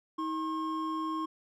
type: tone pair together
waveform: triangle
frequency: 318.1 / 1076 Hz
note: D#4 / C6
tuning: +38 / +48 cents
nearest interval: octave + major sixth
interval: 2110 cents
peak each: -32 / -32 dBFS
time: 0.18-1.26 s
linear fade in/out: 10 ms
effects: none